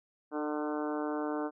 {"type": "harmonic tone with a mistuned harmonic", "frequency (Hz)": 150.4, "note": "D3", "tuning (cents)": 42, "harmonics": [2, 3, 4, 5, 6, 7, 8, 9, 10], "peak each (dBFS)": [-34, -38, -40, -42, -44, -45, -46, -47, -48], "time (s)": [0.31, 1.51], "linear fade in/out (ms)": 50, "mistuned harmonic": 3, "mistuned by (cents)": -16, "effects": []}